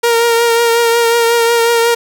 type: tone with vibrato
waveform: sawtooth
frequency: 466.2 Hz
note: A#4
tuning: in tune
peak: -5 dBFS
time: 0.03-1.95 s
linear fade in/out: 10 ms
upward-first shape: triangle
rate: 5.5 Hz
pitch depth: 29 cents each way
effects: none